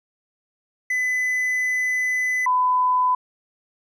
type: tone pair in turn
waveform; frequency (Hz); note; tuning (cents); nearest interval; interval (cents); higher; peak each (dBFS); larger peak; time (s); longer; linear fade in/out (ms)
triangle / sine; 2007 / 1003.5; B6 / B5; +27 / +27; octave; 1200; first; -18 / -16; second; 0.9-2.46 / 2.46-3.15; first; 5
effects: none